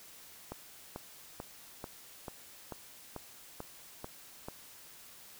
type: click train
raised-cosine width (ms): 1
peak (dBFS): -26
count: 10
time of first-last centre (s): 0.52-4.485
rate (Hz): 2.27
effects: white hiss -54 dBFS RMS until 5.39 s